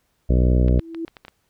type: harmonic tone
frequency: 61.74 Hz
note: B1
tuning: in tune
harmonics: 1 / 2 / 3 / 4 / 5 / 6 / 7 / 8 / 9 / 10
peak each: -15 / -21 / -25 / -27 / -29 / -31 / -32 / -33 / -34 / -35 dBFS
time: 0.29-0.8 s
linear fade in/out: 10 ms
type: tone with exponential growth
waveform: sine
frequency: 329.6 Hz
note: E4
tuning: in tune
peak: -23 dBFS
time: 0.49-1.05 s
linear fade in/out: 2 ms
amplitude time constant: 120 ms
type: clicks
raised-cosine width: 0.3 ms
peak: -23 dBFS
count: 7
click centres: 0.683 / 0.795 / 0.947 / 1.08 / 1.168 / 1.25 / 1.282 s
effects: pink hiss -68 dBFS RMS until 1.49 s